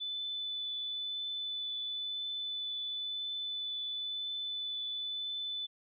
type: tone with vibrato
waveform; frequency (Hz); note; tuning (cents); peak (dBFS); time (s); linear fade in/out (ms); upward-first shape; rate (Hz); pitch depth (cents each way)
sine; 3496; A7; -12; -35; 0-5.67; 20; triangle; 0.98; 9
effects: none